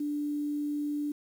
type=tone with quantisation; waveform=sine; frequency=293.7 Hz; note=D4; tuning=in tune; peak=-29 dBFS; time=0-1.12 s; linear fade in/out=5 ms; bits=9; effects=none